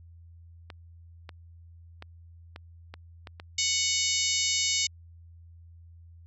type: clicks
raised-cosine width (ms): 0.3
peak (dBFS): -25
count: 7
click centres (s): 0.702 / 1.292 / 2.024 / 2.561 / 2.94 / 3.272 / 3.399
type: harmonic tone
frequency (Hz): 740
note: F#5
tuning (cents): 0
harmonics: 3 / 4 / 5 / 6 / 7 / 8 / 9 / 10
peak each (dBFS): -33 / -33 / -33 / -33 / -33 / -33 / -33 / -33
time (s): 3.58-4.87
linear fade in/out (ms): 5
effects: added 84 Hz sine -48 dBFS peak until 6.26 s